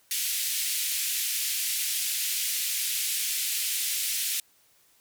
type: band-pass noise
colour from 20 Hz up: white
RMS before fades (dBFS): -29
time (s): 0.11-4.4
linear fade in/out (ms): 2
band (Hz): 2200 to 15000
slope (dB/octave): 24
effects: white hiss -63 dBFS RMS until 5 s